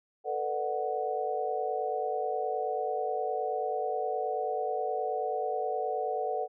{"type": "chord", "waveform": "sine", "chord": "B minor seventh", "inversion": "third", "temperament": "just", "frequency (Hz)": [444.5, 493.9, 592.7, 740.8], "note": ["A4", "B4", "D5", "F#5"], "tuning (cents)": [18, 0, 16, 2], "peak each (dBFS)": [-34, -36, -37, -32], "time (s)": [0.24, 6.48], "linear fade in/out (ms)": 50, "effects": []}